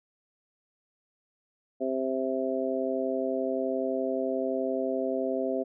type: harmonic tone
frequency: 131.6 Hz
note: C3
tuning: 10 cents sharp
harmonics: 2 / 3 / 4 / 5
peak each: -32 / -32 / -32 / -32 dBFS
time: 1.8-5.64 s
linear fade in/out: 20 ms
effects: none